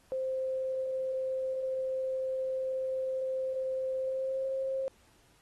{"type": "tone with pitch glide", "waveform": "sine", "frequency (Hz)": [523.3, 532.4], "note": ["C5", "C5"], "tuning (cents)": [0, 30], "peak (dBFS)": -30, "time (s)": [0.12, 4.88], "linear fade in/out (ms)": 0, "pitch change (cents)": 30, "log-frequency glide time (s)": [3.99, 4.46], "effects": ["pink hiss -65 dBFS RMS until 5.41 s", "AAC 32 kbps"]}